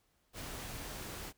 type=noise; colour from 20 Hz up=pink; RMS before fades=-44 dBFS; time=0.33-1.33 s; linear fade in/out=50 ms; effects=pink hiss -75 dBFS RMS until 1.37 s